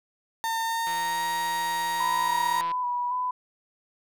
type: tone with pitch glide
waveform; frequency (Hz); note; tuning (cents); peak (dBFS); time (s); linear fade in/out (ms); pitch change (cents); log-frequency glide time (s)
35% pulse; 907 to 939.5; A#5 to A#5; -48 to +13; -24; 0.44-2.61; 0; +61; 0.63-1.24
type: click train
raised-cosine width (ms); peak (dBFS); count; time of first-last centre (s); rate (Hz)
0.3; -24; 313; 0.87-2.716; 169
type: tone with vibrato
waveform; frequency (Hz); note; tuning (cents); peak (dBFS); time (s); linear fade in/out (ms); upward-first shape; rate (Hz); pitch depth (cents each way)
sine; 987.8; B5; 0; -25; 2-3.31; 5; square; 1.8; 21
effects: none